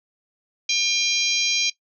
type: harmonic tone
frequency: 801 Hz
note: G5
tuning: 37 cents sharp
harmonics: 3 / 4 / 5 / 6 / 7 / 8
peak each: -24 / -25 / -26 / -27 / -27 / -28 dBFS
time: 0.69-1.7 s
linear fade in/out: 5 ms
effects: noise-tail reverb RT60 0.1 s tail -18 dB re dry